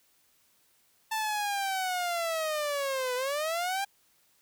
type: linear two-way sweep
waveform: sawtooth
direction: down then up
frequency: 887 to 493.9 to 806 Hz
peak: -25 dBFS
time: 1.11-3.85 s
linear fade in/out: 10 ms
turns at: 3.15 s
effects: white hiss -67 dBFS RMS until 4.41 s